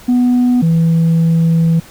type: tone pair in turn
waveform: sine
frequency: 246.9 / 164.79 Hz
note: B3 / E3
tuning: 0 / 0 cents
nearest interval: perfect fifth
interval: 700 cents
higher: first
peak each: -6 dBFS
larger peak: neither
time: 0.08-0.62 / 0.62-1.8 s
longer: second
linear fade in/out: 10 ms
effects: tanh soft clip ceiling -7 dBFS + pink hiss -39 dBFS RMS until 1.9 s